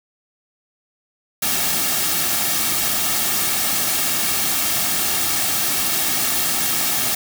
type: noise with comb filter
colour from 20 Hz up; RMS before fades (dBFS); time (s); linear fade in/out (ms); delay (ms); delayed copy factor
white; -20; 1.42-7.15; 5; 2; -0.55
effects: none